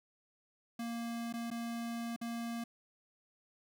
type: tone with dropouts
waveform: square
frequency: 233.1 Hz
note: A#3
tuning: in tune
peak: -38 dBFS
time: 0.79-2.64 s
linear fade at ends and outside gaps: 5 ms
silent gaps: 1.327-1.337 / 1.504-1.512 / 2.163-2.213 s
effects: none